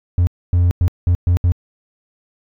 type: tone bursts at uneven times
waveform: triangle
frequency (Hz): 88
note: F2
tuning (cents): +14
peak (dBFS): -8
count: 6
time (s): 0.18-0.27 / 0.53-0.71 / 0.81-0.88 / 1.07-1.15 / 1.27-1.37 / 1.44-1.52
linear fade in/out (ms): 0
effects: tanh soft clip ceiling -4 dBFS